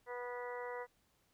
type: harmonic tone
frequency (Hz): 244.8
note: B3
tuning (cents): -15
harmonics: 2 / 3 / 4 / 5 / 6 / 7 / 8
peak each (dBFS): -43 / -52 / -47 / -54 / -54 / -58 / -50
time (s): 0.06-0.87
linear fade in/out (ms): 50
effects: pink hiss -75 dBFS RMS until 1.33 s